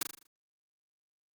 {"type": "noise with echo", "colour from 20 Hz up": "white", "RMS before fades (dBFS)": -30, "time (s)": [0.01, 0.03], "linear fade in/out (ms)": 5, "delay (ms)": 40, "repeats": 6, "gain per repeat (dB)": -6, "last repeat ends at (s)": 0.27, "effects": ["Opus 48 kbps"]}